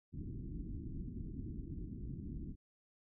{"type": "low-pass noise", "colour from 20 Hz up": "pink", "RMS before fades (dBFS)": -44, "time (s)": [0.12, 2.56], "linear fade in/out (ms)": 50, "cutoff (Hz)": 330, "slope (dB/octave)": 48, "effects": []}